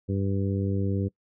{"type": "harmonic tone", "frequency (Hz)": 98, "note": "G2", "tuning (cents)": 0, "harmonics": [1, 2, 3, 4, 5], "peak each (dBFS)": [-26, -30, -33, -35, -37], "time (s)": [0.08, 1.09], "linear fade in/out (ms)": 20, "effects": ["noise-tail reverb RT60 0.1 s tail -23 dB re dry"]}